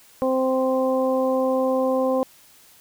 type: harmonic tone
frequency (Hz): 260.8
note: C4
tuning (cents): -5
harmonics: 1 / 2 / 3 / 4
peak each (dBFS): -24 / -20 / -30 / -30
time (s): 0.22-2.23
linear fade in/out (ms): 0
effects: white hiss -52 dBFS RMS until 2.8 s